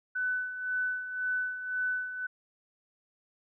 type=tone with tremolo; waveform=sine; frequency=1500 Hz; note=F#6; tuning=23 cents sharp; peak=-27 dBFS; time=0.15-2.27 s; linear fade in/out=10 ms; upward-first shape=sine; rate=1.9 Hz; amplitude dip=65%; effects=none